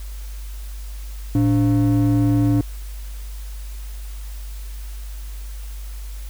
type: ring-modulated tone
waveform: triangle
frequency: 202.2 Hz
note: G#3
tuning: 46 cents flat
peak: -9 dBFS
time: 1.35-2.61 s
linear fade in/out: 2 ms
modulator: 88 Hz
effects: added 50 Hz sine -29 dBFS peak until 6.29 s + white hiss -45 dBFS RMS until 6.29 s